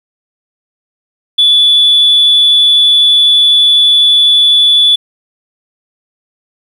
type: tone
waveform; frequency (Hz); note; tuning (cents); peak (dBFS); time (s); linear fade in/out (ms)
sine; 3452; A7; -34; -3; 1.38-4.96; 10
effects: tanh soft clip ceiling 0 dBFS + 7-bit